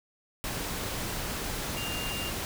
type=tone in noise; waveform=sine; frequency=2800 Hz; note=F7; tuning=4 cents sharp; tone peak=-36 dBFS; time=1.77-2.3 s; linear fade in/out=0 ms; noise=pink; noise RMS=-34 dBFS; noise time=0.44-2.45 s; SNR=-5 dB; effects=none